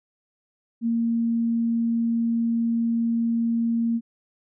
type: tone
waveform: sine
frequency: 231.2 Hz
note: A#3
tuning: 14 cents flat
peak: -20 dBFS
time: 0.81-4.01 s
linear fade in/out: 50 ms
effects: none